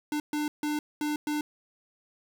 square tone bursts at uneven times, 298.9 Hz, D4, 31 cents sharp, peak -28 dBFS, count 5, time 0.12-0.2 / 0.33-0.48 / 0.63-0.79 / 1.01-1.16 / 1.27-1.41 s, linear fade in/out 2 ms, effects 11-bit

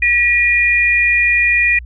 sine tone pair together, 1927.9 / 2429 Hz, B6 / D#7, -42 / -42 cents, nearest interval major third, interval 400 cents, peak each -14 / -12 dBFS, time 0.02-1.79 s, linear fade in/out 5 ms, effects added 60 Hz sine -29 dBFS peak until 1.85 s

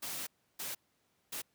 white noise bursts at uneven times, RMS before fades -40 dBFS, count 3, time 0.02-0.27 / 0.59-0.75 / 1.32-1.42 s, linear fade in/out 10 ms, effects pink hiss -75 dBFS RMS until 1.54 s + high-pass 100 Hz 12 dB/octave

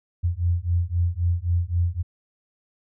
sine beating tone pair, 85.1 / 88.9 Hz, F2 / F2, -44 / +31 cents, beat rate 3.8 Hz, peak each -23 dBFS, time 0.23-2.03 s, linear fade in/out 20 ms, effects none

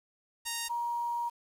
5% pulse / sine tone pair in turn, 930 / 946.8 Hz, A#5 / A#5, -4 / +27 cents, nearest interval unison, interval 31 cents, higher second, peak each -21 / -30 dBFS, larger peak first, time 0.45-0.69 / 0.69-1.3 s, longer second, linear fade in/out 20 ms, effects resampled to 32000 Hz + 9-bit

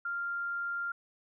sine tone, 1394 Hz, F6, 4 cents flat, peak -32 dBFS, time 0.05-0.92 s, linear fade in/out 5 ms, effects none

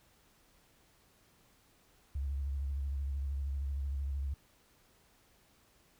sine tone with vibrato, 69.3 Hz, C#2, in tune, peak -32 dBFS, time 2.15-4.34 s, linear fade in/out 5 ms, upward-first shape sine, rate 13 Hz, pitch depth 59 cents each way, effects tanh soft clip ceiling -28 dBFS + pink hiss -67 dBFS RMS until 5.99 s

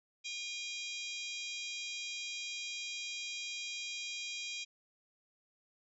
harmonic tone with a mistuned harmonic, 807 Hz, G#5, 50 cents flat, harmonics 3 / 4 / 5 / 6 / 7 / 8 / 9, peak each -43 / -45 / -47 / -49 / -50 / -51 / -52 dBFS, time 0.24-4.65 s, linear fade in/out 20 ms, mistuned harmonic 5, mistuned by -74 cents, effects none

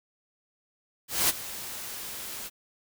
white noise with ADSR envelope, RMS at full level -22 dBFS, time 1.08-2.5 s, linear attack 210 ms, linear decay 25 ms, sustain -16 dB, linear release 35 ms, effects none

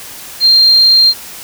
sine tone, 4186 Hz, C8, in tune, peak -4 dBFS, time 0.4-1.14 s, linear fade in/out 50 ms, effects white hiss -30 dBFS RMS until 1.43 s

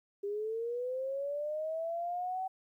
sine linear sweep, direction up, 398.4 to 763 Hz, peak -33 dBFS, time 0.23-2.48 s, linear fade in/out 10 ms, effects 12-bit

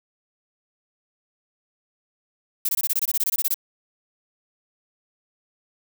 violet noise bursts, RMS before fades -22 dBFS, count 15, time 2.65-3.543 s, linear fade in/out 5 ms, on 39 ms, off 22 ms, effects none

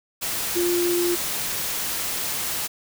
sine tone in noise, 349.2 Hz, F4, in tune, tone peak -20 dBFS, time 0.55-1.16 s, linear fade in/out 20 ms, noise white, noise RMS -27 dBFS, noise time 0.21-2.68 s, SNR +4 dB, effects none

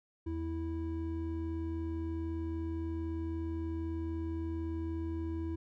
triangle tone pair together, 81.29 / 327.7 Hz, E2 / E4, -24 / -10 cents, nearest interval 2 octaves, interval 2414 cents, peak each -35 / -35 dBFS, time 0.26-5.56 s, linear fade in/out 10 ms, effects none

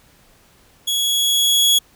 sawtooth tone with level ramp, 3347 Hz, G#7, 13 cents sharp, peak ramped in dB -15 to -8 dBFS, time 0.87-1.79 s, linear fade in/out 10 ms, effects pink hiss -53 dBFS RMS until 1.95 s

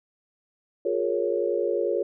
sine chord, Bb minor seventh, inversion second, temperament equal with one note detuned, 356.2 / 415.3 / 466.2 / 554.4 Hz, F4 / Ab4 / Bb4 / Db5, +34 / 0 / 0 / 0 cents, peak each -28 dBFS, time 0.85-2.03 s, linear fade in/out 5 ms, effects none

